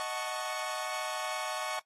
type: chord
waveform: sawtooth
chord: D# half-diminished seventh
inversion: none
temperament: equal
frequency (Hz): 622.3 / 740 / 880 / 1108.7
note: D#5 / F#5 / A5 / C#6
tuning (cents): 0 / 0 / 0 / 0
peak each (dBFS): -36 / -36 / -38 / -34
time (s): 0-1.79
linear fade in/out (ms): 0
effects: noise-tail reverb RT60 0.1 s tail -17 dB re dry + AAC 32 kbps